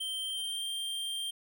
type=tone with pitch glide; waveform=square; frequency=3132 to 3174 Hz; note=G7 to G7; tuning=-2 to +21 cents; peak=-34 dBFS; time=0-1.31 s; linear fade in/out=10 ms; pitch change=+23 cents; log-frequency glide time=0.2-0.65 s; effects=none